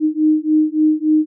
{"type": "beating tone pair", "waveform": "sine", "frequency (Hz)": [307.2, 310.7], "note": ["D#4", "D#4"], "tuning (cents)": [-22, -2], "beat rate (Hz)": 3.5, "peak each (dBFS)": -15, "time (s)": [0, 1.26], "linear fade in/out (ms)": 50, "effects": []}